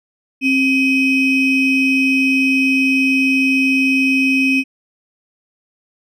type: ring-modulated tone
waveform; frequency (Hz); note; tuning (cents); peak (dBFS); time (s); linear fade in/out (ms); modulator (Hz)
triangle; 1396.9; F6; 0; -7; 0.41-4.64; 50; 1130
effects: none